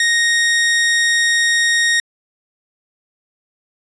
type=tone; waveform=sawtooth; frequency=1864.7 Hz; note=A#6; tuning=in tune; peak=-9 dBFS; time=0-2 s; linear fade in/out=2 ms; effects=resampled to 22050 Hz